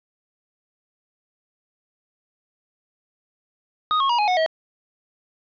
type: tone with pitch steps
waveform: square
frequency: 1245 / 1090.1 / 954.5 / 835.8 / 731.8 / 640.7 Hz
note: D#6 / C#6 / A#5 / G#5 / F#5 / E5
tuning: +1 / -29 / +41 / +11 / -19 / -49 cents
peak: -18 dBFS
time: 3.91-4.462 s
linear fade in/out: 0 ms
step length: 92 ms
effects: resampled to 11025 Hz + 8-bit